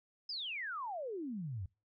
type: exponential sweep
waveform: sine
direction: down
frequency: 5220 to 84.8 Hz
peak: -38 dBFS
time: 0.29-1.66 s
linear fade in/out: 5 ms
effects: noise-tail reverb RT60 0.3 s tail -25 dB re dry